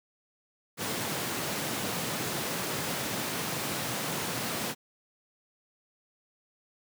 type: high-pass noise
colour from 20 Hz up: pink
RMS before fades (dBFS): -33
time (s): 0.77-4.75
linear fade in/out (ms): 50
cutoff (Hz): 120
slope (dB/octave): 24
effects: none